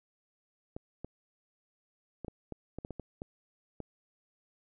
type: clicks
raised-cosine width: 2 ms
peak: -26 dBFS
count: 11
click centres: 0.765 / 1.046 / 2.247 / 2.282 / 2.523 / 2.786 / 2.849 / 2.907 / 2.997 / 3.219 / 3.803 s
effects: none